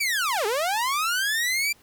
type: linear two-way sweep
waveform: sawtooth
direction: down then up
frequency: 2376 to 392.4 to 2376 Hz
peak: -19 dBFS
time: 0-1.73 s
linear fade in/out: 10 ms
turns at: 0.46 s
effects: pink hiss -57 dBFS RMS until 1.82 s